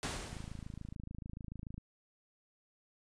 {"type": "noise with exponential decay", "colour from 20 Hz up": "pink", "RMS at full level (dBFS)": -36, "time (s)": [0.03, 0.95], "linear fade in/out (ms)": 1, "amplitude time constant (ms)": 200}
{"type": "click train", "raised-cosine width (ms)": 5, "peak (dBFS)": -32, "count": 40, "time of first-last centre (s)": [0.33, 1.78], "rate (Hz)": 26.9}
{"effects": ["resampled to 22050 Hz"]}